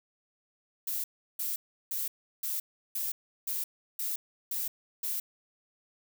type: noise bursts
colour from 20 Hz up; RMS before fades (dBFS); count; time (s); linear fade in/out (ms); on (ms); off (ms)
violet; -33; 9; 0.87-5.2; 5; 170; 350
effects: none